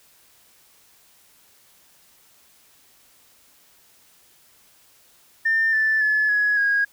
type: tone with pitch steps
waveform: sine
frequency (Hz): 1800 / 1758.9 / 1718.7 / 1679.5 / 1641.1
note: A6 / A6 / A6 / G#6 / G#6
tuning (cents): +39 / -1 / -41 / +19 / -21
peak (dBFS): -16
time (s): 5.45-6.85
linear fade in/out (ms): 10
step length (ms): 280
effects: tanh soft clip ceiling -12 dBFS + white hiss -56 dBFS RMS until 6.92 s